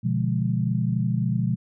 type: chord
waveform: sine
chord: B diminished seventh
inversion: none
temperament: equal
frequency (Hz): 123.47 / 146.83 / 174.61 / 207.7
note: B2 / D3 / F3 / Ab3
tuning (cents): 0 / 0 / 0 / 0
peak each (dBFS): -24 / -30 / -26 / -28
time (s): 0.03-1.56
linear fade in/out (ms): 20
effects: none

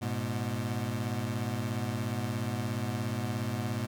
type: beating tone pair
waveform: 25% pulse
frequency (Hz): 104.8 / 121.8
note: G#2 / B2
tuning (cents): +16 / -24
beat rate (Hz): 17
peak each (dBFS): -30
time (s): 0.01-3.87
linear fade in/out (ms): 20
effects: none

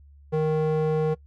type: tone with band-pass filter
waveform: square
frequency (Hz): 155.56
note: D#3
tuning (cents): 0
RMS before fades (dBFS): -23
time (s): 0.32-1.15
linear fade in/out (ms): 20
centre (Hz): 400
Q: 2.1
effects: noise-tail reverb RT60 0.1 s tail -21 dB re dry + added 71 Hz sine -48 dBFS peak until 1.26 s

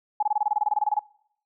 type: tone bursts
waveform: sine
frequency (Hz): 840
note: G#5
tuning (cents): +19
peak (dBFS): -19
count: 16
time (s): 0.2-0.993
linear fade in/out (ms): 5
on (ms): 28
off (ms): 23
effects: noise-tail reverb RT60 0.7 s tail -24 dB re dry

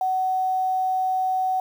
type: tone with quantisation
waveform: sine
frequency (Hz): 750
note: F#5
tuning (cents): +23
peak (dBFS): -20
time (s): 0.01-1.6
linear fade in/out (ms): 2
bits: 8
effects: none

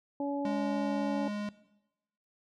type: harmonic tone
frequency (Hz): 282.9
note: C#4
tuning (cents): +35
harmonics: 1 / 2 / 3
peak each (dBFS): -32 / -36 / -39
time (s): 0.2-1.28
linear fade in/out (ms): 2
type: tone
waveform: square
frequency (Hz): 207.1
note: G#3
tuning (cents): -5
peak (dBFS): -34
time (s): 0.45-1.49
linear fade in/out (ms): 2
effects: noise-tail reverb RT60 0.9 s tail -18 dB re dry + low-pass 5000 Hz 12 dB/octave

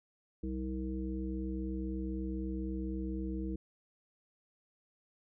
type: harmonic tone with a mistuned harmonic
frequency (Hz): 64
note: C2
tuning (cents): -38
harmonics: 1 / 3 / 5 / 7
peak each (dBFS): -38 / -40 / -39 / -48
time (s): 0.43-3.56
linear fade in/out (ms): 5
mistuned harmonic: 7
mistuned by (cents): +60
effects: none

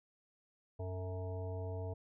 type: harmonic tone with a mistuned harmonic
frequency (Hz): 93.5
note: F#2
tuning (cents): +19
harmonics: 1 / 3 / 5 / 7 / 9 / 10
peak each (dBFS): -39 / -53 / -46 / -48 / -57 / -58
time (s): 0.79-1.94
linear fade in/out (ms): 10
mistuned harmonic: 5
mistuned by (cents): -63
effects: none

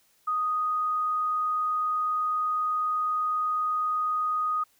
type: tone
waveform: sine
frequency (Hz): 1244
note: D#6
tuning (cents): -1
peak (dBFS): -24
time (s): 0.27-4.64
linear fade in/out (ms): 10
effects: white hiss -65 dBFS RMS until 4.79 s

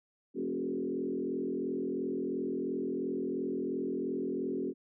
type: tone with frequency modulation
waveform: sine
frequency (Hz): 320.9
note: E4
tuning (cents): -46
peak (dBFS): -31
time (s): 0.34-4.74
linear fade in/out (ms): 50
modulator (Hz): 42.9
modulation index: 2.3
effects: none

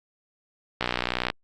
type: click train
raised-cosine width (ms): 0.3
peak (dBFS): -8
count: 31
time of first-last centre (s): 0.81-1.301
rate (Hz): 61.1
effects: Opus 48 kbps

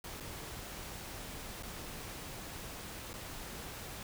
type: noise with dropouts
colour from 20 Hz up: pink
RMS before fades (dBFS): -45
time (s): 0.04-4.03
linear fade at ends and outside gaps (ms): 2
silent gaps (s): 0.201-0.206 / 1.626-1.632 / 3.132-3.138
effects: none

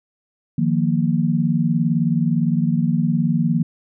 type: chord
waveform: sine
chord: Eb suspended second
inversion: none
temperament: just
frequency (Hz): 155.56 / 175.01 / 233.3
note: Eb3 / F3 / Bb3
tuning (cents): 0 / +4 / +2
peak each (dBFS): -20 / -20 / -20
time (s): 0.58-3.63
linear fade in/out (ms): 5
effects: none

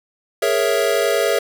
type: chord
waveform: square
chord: A# half-diminished seventh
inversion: third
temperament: equal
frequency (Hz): 415.3 / 466.2 / 554.4 / 659.3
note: G#4 / A#4 / C#5 / E5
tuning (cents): 0 / 0 / 0 / 0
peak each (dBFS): -22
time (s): 0.42-1.39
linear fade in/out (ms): 5
effects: none

